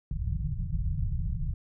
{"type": "low-pass noise", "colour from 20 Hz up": "pink", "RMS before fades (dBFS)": -30, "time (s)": [0.11, 1.54], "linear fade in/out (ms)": 2, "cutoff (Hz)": 170, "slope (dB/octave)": 96, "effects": []}